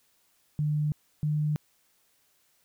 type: tone pair in turn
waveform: sine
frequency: 150 / 150.87 Hz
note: D3 / D3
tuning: +37 / +47 cents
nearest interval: unison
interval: 10 cents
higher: second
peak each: -24 dBFS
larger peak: neither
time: 0.59-0.92 / 1.23-1.56 s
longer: neither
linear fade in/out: 0 ms
effects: white hiss -68 dBFS RMS until 2.64 s